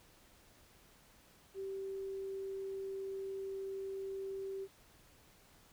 sine tone, 387.9 Hz, G4, 18 cents flat, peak -39 dBFS, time 1.54-4.68 s, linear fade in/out 50 ms, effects pink hiss -64 dBFS RMS until 5.72 s

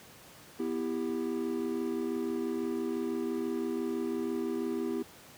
triangle chord, E minor, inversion second, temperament just, 247.2 / 329.6 / 395.6 Hz, B3 / E4 / G4, +2 / 0 / +16 cents, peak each -33 dBFS, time 0.59-5.03 s, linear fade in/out 10 ms, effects pink hiss -53 dBFS RMS until 5.37 s + high-pass 100 Hz 12 dB/octave

